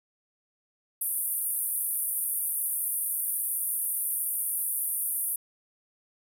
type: band-pass noise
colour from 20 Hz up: pink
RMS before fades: -30 dBFS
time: 1.01-5.36 s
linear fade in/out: 5 ms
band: 9200 to 15000 Hz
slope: 96 dB/octave
effects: none